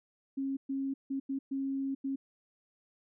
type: tone bursts at uneven times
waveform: sine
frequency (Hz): 271.5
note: C#4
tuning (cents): -36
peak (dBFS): -31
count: 6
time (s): 0.37-0.57 / 0.69-0.94 / 1.1-1.2 / 1.29-1.39 / 1.51-1.95 / 2.04-2.16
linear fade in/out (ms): 10
effects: none